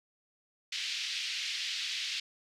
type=band-pass noise; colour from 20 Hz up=white; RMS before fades=-36 dBFS; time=0.72-2.2 s; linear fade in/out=5 ms; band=2200 to 4700 Hz; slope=24 dB/octave; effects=none